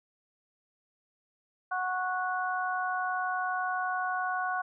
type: harmonic tone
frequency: 368.2 Hz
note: F#4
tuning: 8 cents flat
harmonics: 2 / 3 / 4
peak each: -32 / -34 / -33 dBFS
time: 1.71-4.62 s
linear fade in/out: 10 ms
effects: none